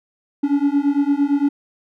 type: beating tone pair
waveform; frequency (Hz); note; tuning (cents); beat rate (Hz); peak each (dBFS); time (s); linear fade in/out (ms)
triangle; 280 / 288.8; C#4 / D4; +18 / -29; 8.8; -16; 0.43-1.49; 10
effects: none